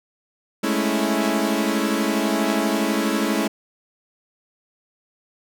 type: chord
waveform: sawtooth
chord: A major seventh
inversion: third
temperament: equal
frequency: 207.7 / 220 / 277.2 / 329.6 Hz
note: G#3 / A3 / C#4 / E4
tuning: 0 / 0 / 0 / 0 cents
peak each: -21 dBFS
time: 0.63-3.48 s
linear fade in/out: 10 ms
effects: none